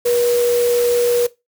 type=tone in noise; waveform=sine; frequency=481.3 Hz; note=B4; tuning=45 cents flat; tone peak=-13 dBFS; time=0.05-1.27 s; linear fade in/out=10 ms; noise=white; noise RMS=-27 dBFS; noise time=0.05-1.27 s; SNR=+11 dB; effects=noise-tail reverb RT60 0.2 s tail -18 dB re dry